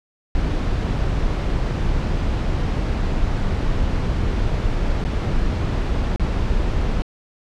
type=noise with dropouts; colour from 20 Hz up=brown; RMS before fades=-20 dBFS; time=0.35-7.02 s; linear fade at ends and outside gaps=0 ms; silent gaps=5.04-5.05 / 6.16-6.197 s; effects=low-pass 5000 Hz 12 dB/octave